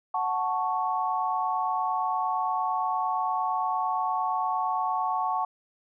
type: chord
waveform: sine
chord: F# minor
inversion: none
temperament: equal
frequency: 740 / 880 / 1108.7 Hz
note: F#5 / A5 / C#6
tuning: 0 / 0 / 0 cents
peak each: -29 dBFS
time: 0.14-5.45 s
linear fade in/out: 5 ms
effects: none